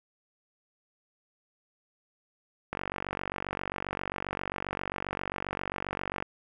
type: click train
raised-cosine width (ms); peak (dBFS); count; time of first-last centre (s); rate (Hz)
0.5; -17; 167; 2.73-6.225; 47.5
effects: none